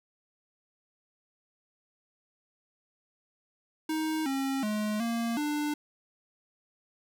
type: tone with pitch steps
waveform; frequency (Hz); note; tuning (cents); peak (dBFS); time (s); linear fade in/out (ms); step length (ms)
square; 314.2 / 270.3 / 211.9 / 232.1 / 296.7; D#4 / C#4 / G#3 / A#3 / D4; +17 / -44 / +35 / -7 / +18; -29; 3.89-5.74; 5; 370
effects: none